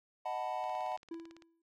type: chord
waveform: triangle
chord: B dominant seventh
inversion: first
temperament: equal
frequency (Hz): 622.3 / 740 / 880 / 987.8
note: D#5 / F#5 / A5 / B5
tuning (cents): 0 / 0 / 0 / 0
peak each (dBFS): -40 / -36 / -39 / -41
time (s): 0.25-0.97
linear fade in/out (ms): 10
type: click train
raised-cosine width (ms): 0.2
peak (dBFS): -38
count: 15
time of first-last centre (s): 0.64-1.422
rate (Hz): 17.9
type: tone with exponential decay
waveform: triangle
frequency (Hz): 331.5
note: E4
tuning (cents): +10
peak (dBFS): -36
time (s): 1.11-1.62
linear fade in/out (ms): 5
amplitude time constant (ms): 110
effects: none